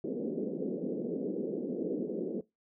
white band-pass noise, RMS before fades -35 dBFS, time 0.04-2.41 s, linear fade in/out 2 ms, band 180 to 480 Hz, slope 48 dB/octave, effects noise-tail reverb RT60 0.2 s tail -21 dB re dry

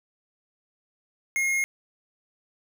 sine tone with tanh clipping, 2148 Hz, C7, 45 cents sharp, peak -24 dBFS, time 1.36-1.64 s, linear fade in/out 0 ms, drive 16 dB, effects none

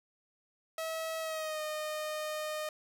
sawtooth tone with pitch glide, 645 to 613.7 Hz, E5 to D#5, -38 to -24 cents, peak -31 dBFS, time 0.78-2.69 s, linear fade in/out 2 ms, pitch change -86 cents, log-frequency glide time 1.2-1.62 s, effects none

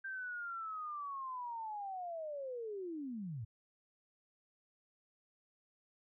sine linear sweep, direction down, 1581 to 100 Hz, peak -40 dBFS, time 0.04-3.45 s, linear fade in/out 10 ms, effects none

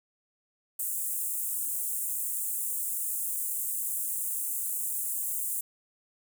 pink high-pass noise, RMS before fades -32 dBFS, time 0.79-5.61 s, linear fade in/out 5 ms, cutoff 7900 Hz, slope 48 dB/octave, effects none

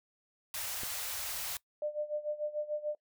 white band-stop noise, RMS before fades -38 dBFS, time 0.54-1.57 s, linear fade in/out 2 ms, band 110 to 540 Hz, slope 24 dB/octave
click, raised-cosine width 2 ms, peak -31 dBFS, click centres 0.834 s
sine tone with tremolo, 599 Hz, D5, 34 cents sharp, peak -30 dBFS, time 1.82-2.95 s, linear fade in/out 2 ms, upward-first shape sine, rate 6.8 Hz, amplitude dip 85%
effects noise-tail reverb RT60 0.1 s tail -21 dB re dry

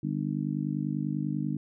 harmonic tone, 50.1 Hz, G1, 38 cents sharp, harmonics 3 / 4 / 5 / 6, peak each -32 / -33 / -34 / -35 dBFS, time 0.03-1.57 s, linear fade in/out 5 ms, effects none

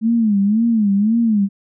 sine tone with vibrato, 214.9 Hz, A3, 41 cents flat, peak -12 dBFS, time 0.01-1.49 s, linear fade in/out 50 ms, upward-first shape sine, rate 1.9 Hz, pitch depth 150 cents each way, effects none

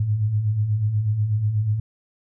sine beating tone pair, 100 / 108.2 Hz, G2 / A2, +35 / -29 cents, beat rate 8.2 Hz, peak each -28 / -19 dBFS, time 0-1.8 s, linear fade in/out 5 ms, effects none

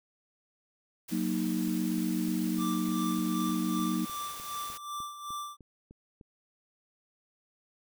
white noise, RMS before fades -44 dBFS, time 1.08-4.78 s, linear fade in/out 10 ms
sine chord, D# minor, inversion first, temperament equal, 185 / 233.1 / 311.1 Hz, F#3 / A#3 / D#4, 0 / 0 / 0 cents, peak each -32 dBFS, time 1.11-4.06 s, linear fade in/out 20 ms
click train, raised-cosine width 3 ms, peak -38 dBFS, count 16, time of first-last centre 1.68-6.212 s, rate 3.31 Hz
square tone with tremolo, 1174.7 Hz, D6, in tune, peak -35 dBFS, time 2.57-5.57 s, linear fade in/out 50 ms, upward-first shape sine, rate 2.6 Hz, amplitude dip 65%
effects none

